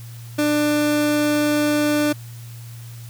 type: tone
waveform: 30% pulse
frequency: 296.9 Hz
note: D4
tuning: 19 cents sharp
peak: -14 dBFS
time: 0.38-2.13 s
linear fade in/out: 10 ms
effects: added 117 Hz sine -34 dBFS peak until 3.09 s + white hiss -46 dBFS RMS until 3.09 s